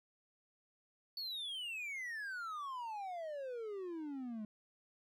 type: exponential sweep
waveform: triangle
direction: down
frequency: 4500 to 207.7 Hz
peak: -39 dBFS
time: 1.17-4.45 s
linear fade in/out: 2 ms
effects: none